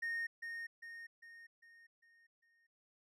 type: tone with echo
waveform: triangle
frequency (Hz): 1847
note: A#6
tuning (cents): -16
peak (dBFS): -34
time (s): 0.02-0.27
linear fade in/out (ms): 10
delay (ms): 400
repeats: 6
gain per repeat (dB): -6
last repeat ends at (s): 2.67
effects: tanh soft clip ceiling -31 dBFS + resampled to 32000 Hz